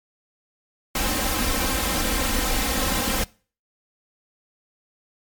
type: noise with comb filter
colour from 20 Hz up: pink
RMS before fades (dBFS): -23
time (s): 0.95-3.24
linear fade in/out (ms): 5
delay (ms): 3.8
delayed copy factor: +0.85
effects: noise-tail reverb RT60 0.4 s tail -23 dB re dry + MP3 96 kbps